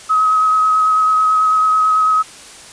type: tone with vibrato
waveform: sine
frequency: 1272 Hz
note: D#6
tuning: 38 cents sharp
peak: -10 dBFS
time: 0.09-2.23 s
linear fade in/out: 20 ms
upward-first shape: sine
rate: 9.1 Hz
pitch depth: 13 cents each way
effects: white hiss -37 dBFS RMS until 2.72 s + resampled to 22050 Hz